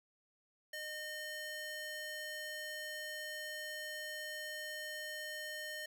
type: tone with high-pass filter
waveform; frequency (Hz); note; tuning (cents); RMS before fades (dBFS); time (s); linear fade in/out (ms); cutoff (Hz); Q
square; 611; D#5; -32; -44; 0.73-5.86; 5; 1300; 1.5
effects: none